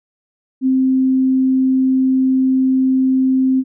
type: tone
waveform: sine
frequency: 261.6 Hz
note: C4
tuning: in tune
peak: -11 dBFS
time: 0.61-3.64 s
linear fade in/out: 50 ms
effects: none